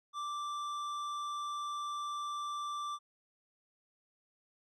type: tone with tanh clipping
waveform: sine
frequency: 1174 Hz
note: D6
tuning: 1 cent flat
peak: -38 dBFS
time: 0.13-2.99 s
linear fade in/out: 50 ms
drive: 12 dB
effects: none